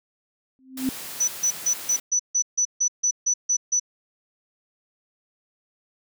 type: tone with exponential growth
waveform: sine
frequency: 261.6 Hz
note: C4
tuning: in tune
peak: -18 dBFS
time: 0.59-0.89 s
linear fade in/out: 0 ms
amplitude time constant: 64 ms
type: high-pass noise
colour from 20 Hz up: white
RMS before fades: -36 dBFS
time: 0.77-2 s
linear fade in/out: 5 ms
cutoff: 100 Hz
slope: 24 dB/octave
type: tone bursts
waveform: sine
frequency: 5960 Hz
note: F#8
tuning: 12 cents sharp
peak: -18 dBFS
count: 12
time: 1.2-3.798 s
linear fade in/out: 10 ms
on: 79 ms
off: 150 ms
effects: none